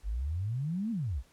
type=exponential two-way sweep; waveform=sine; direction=up then down; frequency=46.81 to 238.5 to 53.5 Hz; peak=-30 dBFS; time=0.03-1.23 s; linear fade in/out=50 ms; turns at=0.91 s; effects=pink hiss -64 dBFS RMS until 1.32 s + low-pass 12000 Hz 12 dB/octave